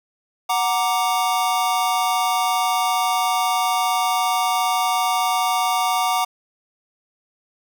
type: chord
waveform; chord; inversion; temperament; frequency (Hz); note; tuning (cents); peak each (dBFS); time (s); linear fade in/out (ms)
square; Gb augmented; none; equal; 740 / 932.3 / 1174.7; Gb5 / Bb5 / D6; 0 / 0 / 0; -22 / -24 / -24; 0.49-6.25; 10
effects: none